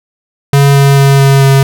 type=tone with pitch steps; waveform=square; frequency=140.2 / 139.23 / 138.27 / 137.31 / 136.37 Hz; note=C#3 / C#3 / C#3 / C#3 / C#3; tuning=+20 / +8 / -4 / -16 / -28 cents; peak=-4 dBFS; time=0.53-1.63 s; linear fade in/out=2 ms; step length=220 ms; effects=none